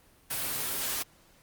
white noise with comb filter, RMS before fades -32 dBFS, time 0.3-1.03 s, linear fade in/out 10 ms, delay 7.4 ms, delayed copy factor +0.5, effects pink hiss -61 dBFS RMS until 1.42 s + Opus 32 kbps

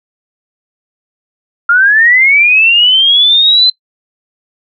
sine linear sweep, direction up, 1379 to 4086 Hz, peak -4 dBFS, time 1.69-3.7 s, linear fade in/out 5 ms, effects noise-tail reverb RT60 0.1 s tail -22 dB re dry

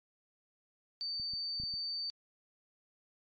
sine tone, 4583 Hz, D8, 43 cents flat, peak -35 dBFS, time 1.01-2.1 s, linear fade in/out 0 ms
clicks, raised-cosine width 5 ms, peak -40 / -40 / -33 / -37 / -41 dBFS, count 5, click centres 1.199 / 1.336 / 1.6 / 1.636 / 1.739 s
effects MP3 32 kbps

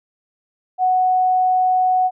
sine tone, 740 Hz, F#5, in tune, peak -13 dBFS, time 0.78-2.11 s, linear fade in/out 50 ms, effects none

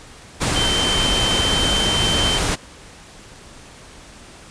sine tone in noise, 3100 Hz, G7, 20 cents flat, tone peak -19 dBFS, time 0.55-2.39 s, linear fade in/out 20 ms, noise pink, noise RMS -20 dBFS, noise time 0.4-2.56 s, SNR -2 dB, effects pink hiss -42 dBFS RMS until 4.5 s + resampled to 22050 Hz

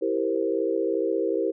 sine chord, C dominant seventh, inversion first, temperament equal, 329.6 / 392 / 466.2 / 523.3 Hz, E4 / G4 / Bb4 / C5, 0 / 0 / 0 / 0 cents, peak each -28 / -27 / -27 / -30 dBFS, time 0.01-1.52 s, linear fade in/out 20 ms, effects none

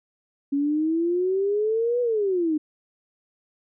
sine exponential two-way sweep, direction up then down, 277.2 to 493.9 to 298.3 Hz, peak -20 dBFS, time 0.52-2.58 s, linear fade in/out 10 ms, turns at 2.01 s, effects none

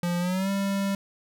square tone with pitch glide, 174.61 to 197.13 Hz, F3 to G3, 0 to +10 cents, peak -25 dBFS, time 0.03-0.95 s, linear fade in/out 2 ms, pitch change +210 cents, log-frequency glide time 0.19-0.5 s, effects none

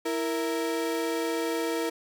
35% pulse tone pair together, 329.6 / 466.1 Hz, E4 / A#4, 0 / 0 cents, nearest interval tritone, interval 600 cents, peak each -28 dBFS, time 0.05-1.9 s, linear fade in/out 10 ms, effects none

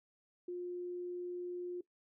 sine tone, 355.3 Hz, F4, 30 cents sharp, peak -38 dBFS, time 0.48-1.81 s, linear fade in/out 5 ms, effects noise-tail reverb RT60 0.1 s tail -18 dB re dry

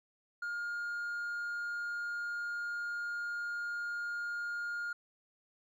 sine tone with hard clipping, 1417 Hz, F6, 25 cents sharp, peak -36 dBFS, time 0.42-4.93 s, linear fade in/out 5 ms, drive 2 dB, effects none

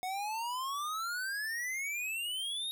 square exponential sweep, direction up, 728 to 3780 Hz, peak -35 dBFS, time 0.03-2.71 s, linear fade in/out 0 ms, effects none

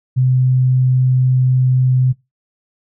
sine tone, 128.3 Hz, C3, 34 cents flat, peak -10 dBFS, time 0.16-2.13 s, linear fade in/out 20 ms, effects noise-tail reverb RT60 0.2 s tail -20 dB re dry

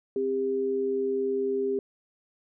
sine tone pair together, 262.1 / 400.2 Hz, C4 / G4, +3 / +36 cents, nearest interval perfect fifth, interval 733 cents, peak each -33 / -25 dBFS, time 0.16-1.79 s, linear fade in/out 2 ms, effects none

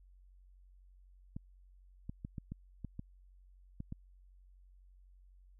clicks, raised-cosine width 5 ms, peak -29 dBFS, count 9, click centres 1.365 / 2.095 / 2.249 / 2.382 / 2.52 / 2.847 / 2.994 / 3.804 / 3.924 s, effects added 46 Hz sine -58 dBFS peak until 5.59 s

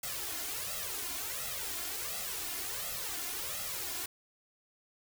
white noise with flanger, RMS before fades -38 dBFS, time 0.03-4.06 s, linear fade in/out 5 ms, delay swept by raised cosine 1.5 to 2.9 ms, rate 1.4 Hz, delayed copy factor +0.9, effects none

